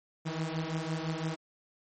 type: beating tone pair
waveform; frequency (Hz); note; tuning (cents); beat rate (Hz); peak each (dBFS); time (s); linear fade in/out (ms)
sawtooth; 157.4 / 163.3; D#3 / E3; +20 / -16; 5.9; -31; 0.25-1.36; 20
effects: MP3 32 kbps